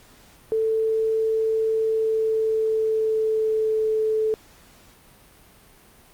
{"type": "tone with pitch glide", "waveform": "sine", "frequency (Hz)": [442.7, 436.4], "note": ["A4", "A4"], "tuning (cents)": [11, -14], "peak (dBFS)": -19, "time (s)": [0.52, 4.34], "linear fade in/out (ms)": 0, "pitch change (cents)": -25, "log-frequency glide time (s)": [1.82, 3.95], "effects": ["pink hiss -52 dBFS RMS until 6.13 s", "Opus 48 kbps"]}